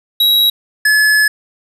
square tone pair in turn, 3861 / 1712.9 Hz, B7 / A6, -40 / -47 cents, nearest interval octave + major second, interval 1407 cents, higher first, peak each -9 dBFS, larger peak neither, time 0.2-0.5 / 0.85-1.28 s, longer second, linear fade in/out 5 ms, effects resampled to 32000 Hz + 7-bit

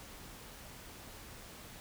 silence, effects pink hiss -51 dBFS RMS until 1.8 s

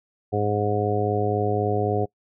harmonic tone, 103.83 Hz, G#2, in tune, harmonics 1 / 2 / 3 / 4 / 5 / 6 / 7, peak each -26 / -32 / -31 / -25 / -30 / -34 / -27 dBFS, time 0.32-2.06 s, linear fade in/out 20 ms, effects noise-tail reverb RT60 0.1 s tail -23 dB re dry

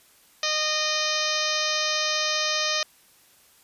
harmonic tone with a mistuned harmonic, 615 Hz, D#5, 20 cents flat, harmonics 1 / 2 / 3 / 4 / 5 / 6 / 7 / 8 / 9 / 10, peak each -32 / -32 / -32 / -32 / -32 / -32 / -32 / -32 / -32 / -32 dBFS, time 0.43-2.83 s, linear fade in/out 2 ms, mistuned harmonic 7, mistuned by -47 cents, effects white hiss -57 dBFS RMS until 3.63 s + resampled to 32000 Hz

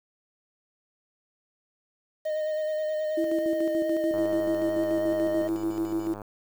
triangle tone with vibrato, 617 Hz, D#5, 15 cents flat, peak -24 dBFS, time 2.25-5.48 s, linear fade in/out 10 ms, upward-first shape sine, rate 9.4 Hz, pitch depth 18 cents each way
sine tone with tremolo, 329.6 Hz, E4, in tune, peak -24 dBFS, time 3.17-6.14 s, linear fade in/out 10 ms, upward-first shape square, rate 6.9 Hz, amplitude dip 55%
click train, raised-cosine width 1 ms, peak -25 dBFS, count 215, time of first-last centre 4.14-6.218 s, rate 103 Hz
effects 8-bit

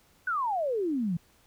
sine exponential sweep, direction down, 1531 to 160 Hz, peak -26 dBFS, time 0.27-1.17 s, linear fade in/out 5 ms, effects pink hiss -63 dBFS RMS until 1.46 s

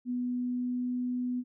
sine tone with pitch glide, 246.9 to 248.3 Hz, B3 to B3, 0 to +9 cents, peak -29 dBFS, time 0.05-1.44 s, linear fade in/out 50 ms, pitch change +9 cents, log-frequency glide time 0.24-0.95 s, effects none

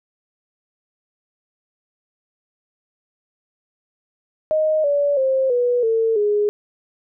sine tone with pitch steps, 622.3 / 574 / 529.4 / 488.2 / 450.3 / 415.3 Hz, D#5 / D5 / C5 / B4 / A4 / G#4, 0 / -40 / +20 / -20 / +40 / 0 cents, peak -15 dBFS, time 4.51-6.49 s, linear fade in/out 0 ms, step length 330 ms, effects none

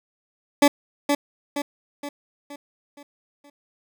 20% pulse tone with echo, 287.2 Hz, D4, 39 cents flat, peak -7 dBFS, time 0.62-0.68 s, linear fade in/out 5 ms, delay 470 ms, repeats 6, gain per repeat -6 dB, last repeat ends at 3.5 s, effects none

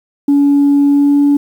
sine tone with pitch glide, 283.9 to 286.2 Hz, C#4 to D4, +41 to -45 cents, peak -5 dBFS, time 0.28-1.37 s, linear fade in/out 5 ms, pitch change +14 cents, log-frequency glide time 0.87-1.2 s, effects tanh soft clip ceiling -4 dBFS + 7-bit

